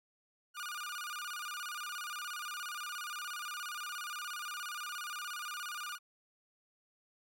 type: tone with vibrato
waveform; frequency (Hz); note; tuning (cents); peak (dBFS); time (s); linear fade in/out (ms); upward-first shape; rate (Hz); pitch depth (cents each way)
sawtooth; 1318.5; E6; 0; -36; 0.54-5.99; 50; square; 17; 160
effects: none